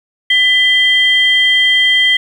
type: tone pair together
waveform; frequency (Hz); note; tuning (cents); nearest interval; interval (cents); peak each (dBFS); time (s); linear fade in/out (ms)
sine; 2000 / 3175; B6 / G7; +21 / +21; minor sixth; 800; -10; 0.3-2.17; 5
effects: tanh soft clip ceiling 0 dBFS + 7-bit